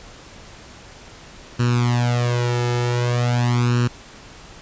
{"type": "tone with flanger", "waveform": "sawtooth", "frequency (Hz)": 121.2, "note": "B2", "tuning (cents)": -32, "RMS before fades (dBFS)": -19, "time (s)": [1.59, 3.88], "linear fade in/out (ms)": 10, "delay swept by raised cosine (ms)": [0.71, 2.31], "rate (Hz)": 0.45, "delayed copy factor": 0.9, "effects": ["pink hiss -42 dBFS RMS until 4.61 s", "resampled to 16000 Hz"]}